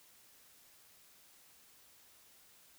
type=silence; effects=white hiss -63 dBFS RMS until 2.78 s